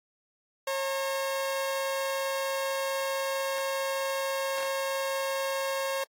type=tone pair together; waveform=sawtooth; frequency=542 / 911.5 Hz; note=C#5 / A#5; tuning=-39 / -39 cents; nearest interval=major sixth; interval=900 cents; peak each=-25 / -34 dBFS; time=0.67-6.04 s; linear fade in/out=5 ms; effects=AAC 64 kbps